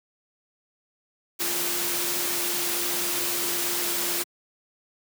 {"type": "tone in noise", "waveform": "sine", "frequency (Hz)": 349.2, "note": "F4", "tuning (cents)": 0, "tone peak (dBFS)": -36, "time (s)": [1.39, 4.24], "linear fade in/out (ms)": 20, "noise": "white", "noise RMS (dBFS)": -27, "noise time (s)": [1.39, 4.24], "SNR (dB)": -12, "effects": ["high-pass 150 Hz 12 dB/octave"]}